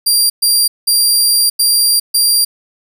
20% pulse tone bursts at uneven times, 4755 Hz, D8, 21 cents sharp, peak -3 dBFS, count 5, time 0.06-0.3 / 0.42-0.68 / 0.87-1.5 / 1.59-2 / 2.14-2.45 s, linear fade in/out 10 ms, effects none

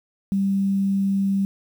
sine tone with quantisation, 196 Hz, G3, in tune, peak -18 dBFS, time 0.32-1.45 s, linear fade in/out 0 ms, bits 8, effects none

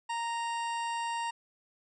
harmonic tone, 930 Hz, A#5, 4 cents flat, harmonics 1 / 2 / 3 / 4 / 5 / 6 / 8 / 9 / 10, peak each -32 / -42 / -42 / -52 / -51 / -53 / -51 / -51 / -62 dBFS, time 0.09-1.31 s, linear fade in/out 10 ms, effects none

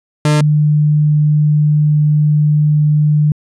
40% pulse / sine tone pair in turn, 150.2 / 150.2 Hz, D3 / D3, +39 / +39 cents, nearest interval unison, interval 0 cents, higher neither, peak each -8 dBFS, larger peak neither, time 0.25-0.41 / 0.41-3.32 s, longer second, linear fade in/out 2 ms, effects resampled to 24000 Hz

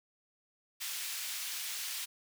pink high-pass noise, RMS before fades -39 dBFS, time 0.8-2.06 s, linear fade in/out 20 ms, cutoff 2600 Hz, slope 12 dB/octave, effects none

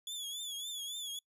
sawtooth tone with vibrato, 3420 Hz, A7, 50 cents flat, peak -36 dBFS, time 0.07-1.19 s, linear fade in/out 2 ms, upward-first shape triangle, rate 3.6 Hz, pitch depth 94 cents each way, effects noise-tail reverb RT60 0.1 s tail -25 dB re dry + resampled to 32000 Hz

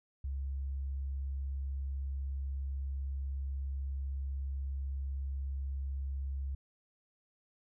sine tone, 68.1 Hz, C#2, 30 cents flat, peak -34 dBFS, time 0.24-6.55 s, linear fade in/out 5 ms, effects none

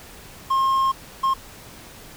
triangle tone bursts at uneven times, 1069 Hz, C6, 37 cents sharp, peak -15 dBFS, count 2, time 0.5-0.92 / 1.23-1.34 s, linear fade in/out 10 ms, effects pink hiss -43 dBFS RMS until 2.16 s

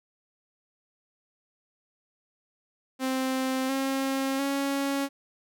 sawtooth tone with pitch steps, 261.6 / 269.3 / 277.2 Hz, C4 / C#4 / C#4, 0 / -50 / 0 cents, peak -22 dBFS, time 2.99-5.09 s, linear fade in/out 50 ms, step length 700 ms, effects none

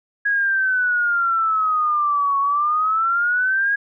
sine exponential two-way sweep, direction down then up, 1661.2 to 1107 to 1654 Hz, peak -16 dBFS, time 0.25-3.76 s, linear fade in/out 10 ms, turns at 2.39 s, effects none

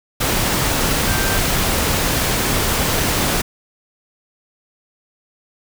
sine tone in noise, 1568 Hz, G6, in tune, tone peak -25 dBFS, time 1.07-1.39 s, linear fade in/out 10 ms, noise pink, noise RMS -18 dBFS, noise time 0.2-3.42 s, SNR -10 dB, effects none

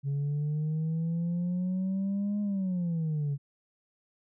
sine exponential two-way sweep, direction up then down, 138.59 to 207.7 to 138.59 Hz, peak -25 dBFS, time 0.03-3.38 s, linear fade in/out 50 ms, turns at 2.41 s, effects tanh soft clip ceiling -26 dBFS

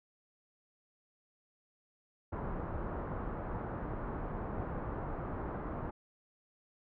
pink low-pass noise, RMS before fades -39 dBFS, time 2.32-5.91 s, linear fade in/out 10 ms, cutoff 1300 Hz, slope 24 dB/octave, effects none

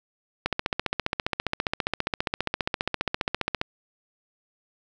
click train, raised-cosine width 0.3 ms, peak -8 dBFS, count 48, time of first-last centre 0.46-3.614 s, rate 14.9 Hz, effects none

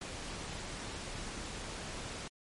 pink noise, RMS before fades -42 dBFS, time 0.01-2.28 s, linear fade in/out 5 ms, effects low-pass 9000 Hz 12 dB/octave + MP3 48 kbps

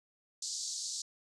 white band-pass noise, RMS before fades -39 dBFS, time 0.42-1.02 s, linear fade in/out 5 ms, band 4100 to 7800 Hz, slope 48 dB/octave, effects none

